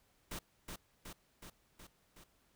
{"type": "noise with echo", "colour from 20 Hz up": "pink", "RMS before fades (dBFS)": -43, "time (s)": [0.31, 0.39], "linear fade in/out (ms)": 5, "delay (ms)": 370, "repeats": 5, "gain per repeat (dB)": -3, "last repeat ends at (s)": 2.24, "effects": ["pink hiss -73 dBFS RMS until 2.55 s"]}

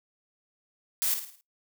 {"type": "noise with echo", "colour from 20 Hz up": "blue", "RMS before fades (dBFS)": -27, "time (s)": [1.02, 1.14], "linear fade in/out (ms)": 0, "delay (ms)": 54, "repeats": 5, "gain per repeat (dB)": -7, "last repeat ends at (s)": 1.41, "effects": ["noise-tail reverb RT60 0.2 s tail -25 dB re dry"]}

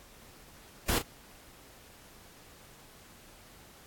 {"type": "noise with echo", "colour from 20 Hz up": "pink", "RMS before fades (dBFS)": -28, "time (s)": [0.88, 0.99], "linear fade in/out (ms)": 10, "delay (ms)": 34, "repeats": 1, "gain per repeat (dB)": -10, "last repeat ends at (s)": 1.024, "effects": ["pink hiss -55 dBFS RMS until 3.86 s", "AAC 64 kbps"]}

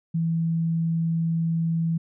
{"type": "tone", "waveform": "sine", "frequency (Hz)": 164.81, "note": "E3", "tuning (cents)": 0, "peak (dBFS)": -21, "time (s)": [0.14, 1.98], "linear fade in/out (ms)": 10, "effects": []}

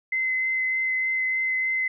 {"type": "tone with vibrato", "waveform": "sine", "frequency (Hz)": 2053, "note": "C7", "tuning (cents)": -33, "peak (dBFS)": -22, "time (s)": [0.12, 1.88], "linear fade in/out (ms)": 5, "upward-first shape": "triangle", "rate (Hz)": 3.3, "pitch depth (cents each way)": 11, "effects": []}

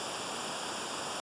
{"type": "noise with comb filter", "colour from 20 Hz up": "pink", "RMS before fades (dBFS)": -37, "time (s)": [0, 1.2], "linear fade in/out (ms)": 0, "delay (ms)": 0.48, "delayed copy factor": -0.7, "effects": ["high-pass 150 Hz 12 dB/octave", "resampled to 22050 Hz"]}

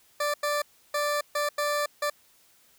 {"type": "tone bursts at uneven times", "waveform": "20% pulse", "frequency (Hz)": 587.3, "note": "D5", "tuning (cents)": 0, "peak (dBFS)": -20, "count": 6, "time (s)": [[0.2, 0.34], [0.43, 0.62], [0.94, 1.21], [1.35, 1.49], [1.58, 1.86], [2.02, 2.1]], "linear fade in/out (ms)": 5, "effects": ["white hiss -61 dBFS RMS until 2.78 s"]}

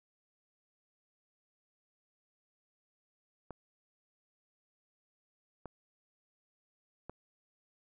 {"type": "clicks", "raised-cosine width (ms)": 1, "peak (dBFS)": -29, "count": 3, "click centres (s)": [3.507, 5.657, 7.096], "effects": []}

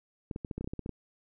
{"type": "clicks", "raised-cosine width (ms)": 3, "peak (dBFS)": -23, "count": 12, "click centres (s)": [0.312, 0.361, 0.448, 0.512, 0.58, 0.61, 0.644, 0.675, 0.735, 0.793, 0.861, 0.893], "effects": []}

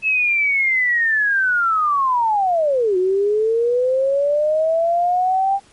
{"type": "linear two-way sweep", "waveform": "sine", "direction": "down then up", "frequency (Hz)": [2616, 361, 796], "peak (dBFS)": -14, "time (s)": [0.02, 5.6], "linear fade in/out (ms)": 50, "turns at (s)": 2.97, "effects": ["pink hiss -51 dBFS RMS until 5.72 s", "MP3 48 kbps"]}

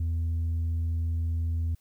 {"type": "tone with tanh clipping", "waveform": "sine", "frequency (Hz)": 82.6, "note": "E2", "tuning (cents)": 4, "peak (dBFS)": -26, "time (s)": [0, 1.75], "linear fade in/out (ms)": 5, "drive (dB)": 2, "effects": ["white hiss -69 dBFS RMS until 1.8 s"]}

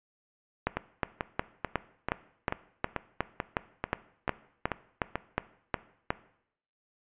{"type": "two click trains", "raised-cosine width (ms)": 0.5, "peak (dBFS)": [-14, -11], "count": [11, 16], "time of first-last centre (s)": [[0.77, 5.156], [0.67, 6.105]], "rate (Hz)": [2.28, 2.76], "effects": ["noise-tail reverb RT60 0.7 s tail -17 dB re dry", "resampled to 8000 Hz"]}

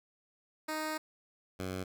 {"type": "tone pair in turn", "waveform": "10% pulse", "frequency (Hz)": [310.8, 93.18], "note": ["D#4", "F#2"], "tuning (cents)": [-2, 13], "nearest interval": "octave + major sixth", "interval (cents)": 2085, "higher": "first", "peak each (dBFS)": [-26, -28], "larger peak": "first", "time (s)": [[0.68, 0.98], [1.59, 1.84]], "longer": "first", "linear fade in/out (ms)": 10, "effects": []}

